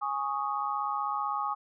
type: chord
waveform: sine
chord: Ab suspended fourth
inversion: none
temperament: equal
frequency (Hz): 830.6 / 1108.7 / 1244.5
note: Ab5 / Db6 / Eb6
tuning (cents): 0 / 0 / 0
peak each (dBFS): -33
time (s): 0.01-1.55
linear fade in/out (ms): 20
effects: none